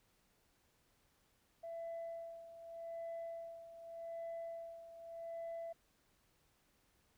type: tone with tremolo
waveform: sine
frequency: 668 Hz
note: E5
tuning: 23 cents sharp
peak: -40 dBFS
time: 1.63-5.73 s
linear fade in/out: 10 ms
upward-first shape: sine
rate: 0.84 Hz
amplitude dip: 75%
effects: tanh soft clip ceiling -40 dBFS + pink hiss -75 dBFS RMS until 7.17 s